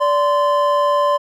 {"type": "tone pair together", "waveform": "triangle", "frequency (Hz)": [581, 1036.7], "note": ["D5", "C6"], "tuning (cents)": [-19, -16], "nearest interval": "minor seventh", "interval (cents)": 1003, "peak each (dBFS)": -14, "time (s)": [0, 1.18], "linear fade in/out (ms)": 20, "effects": []}